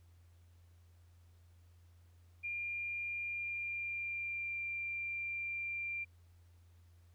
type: tone with pitch glide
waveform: sine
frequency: 2400 to 2375 Hz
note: D7 to D7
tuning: +37 to +19 cents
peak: -37 dBFS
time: 2.43-6.05 s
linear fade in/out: 20 ms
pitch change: -18 cents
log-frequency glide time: 3.32-4.6 s
effects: added 86 Hz sine -60 dBFS peak until 7.14 s + pink hiss -75 dBFS RMS until 7.14 s